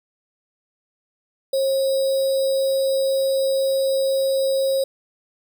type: tone with sample-and-hold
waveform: sine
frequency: 538 Hz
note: C5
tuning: 48 cents sharp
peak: -17 dBFS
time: 1.53-4.84 s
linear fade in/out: 5 ms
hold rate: 4410 Hz
effects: none